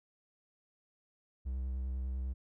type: tone with vibrato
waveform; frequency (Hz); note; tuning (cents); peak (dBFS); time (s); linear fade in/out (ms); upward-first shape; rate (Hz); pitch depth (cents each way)
triangle; 64.5; C2; -24; -32; 1.45-2.34; 20; triangle; 10; 35
effects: none